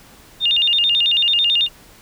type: tone with vibrato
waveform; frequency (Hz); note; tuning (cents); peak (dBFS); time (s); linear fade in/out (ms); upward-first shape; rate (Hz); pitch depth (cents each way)
sine; 3208; G7; +39; -13; 0.4-1.69; 50; square; 9.1; 220
effects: pink hiss -46 dBFS RMS until 2.01 s